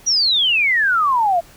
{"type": "exponential sweep", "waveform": "sine", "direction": "down", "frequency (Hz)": [5920, 659.3], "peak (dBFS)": -13, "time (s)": [0.06, 1.41], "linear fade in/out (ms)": 20, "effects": ["pink hiss -46 dBFS RMS until 1.56 s"]}